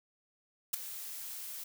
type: noise with ADSR envelope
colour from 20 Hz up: blue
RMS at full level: -28 dBFS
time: 0.73-1.64 s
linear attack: 11 ms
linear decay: 7 ms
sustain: -15 dB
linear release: 7 ms
effects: none